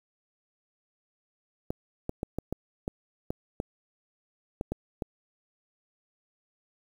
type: clicks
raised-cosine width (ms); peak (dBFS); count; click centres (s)
2; -17; 11; 1.705 / 2.094 / 2.231 / 2.386 / 2.526 / 2.879 / 3.305 / 3.601 / 4.611 / 4.72 / 5.022
effects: 8-bit